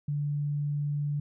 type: tone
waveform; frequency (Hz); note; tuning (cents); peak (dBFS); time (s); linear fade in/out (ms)
sine; 145.8; D3; -12; -27; 0.08-1.2; 5
effects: none